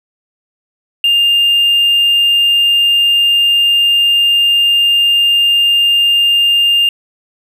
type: tone with hard clipping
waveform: triangle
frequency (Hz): 2806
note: F7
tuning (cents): +8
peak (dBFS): -8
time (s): 1.04-6.89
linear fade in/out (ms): 2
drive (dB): 4
effects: none